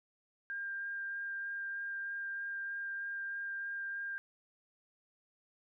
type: tone with vibrato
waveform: sine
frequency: 1599 Hz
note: G6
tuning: 34 cents sharp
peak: -37 dBFS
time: 0.5-4.18 s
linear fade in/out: 0 ms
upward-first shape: sine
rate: 3.2 Hz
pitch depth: 8 cents each way
effects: none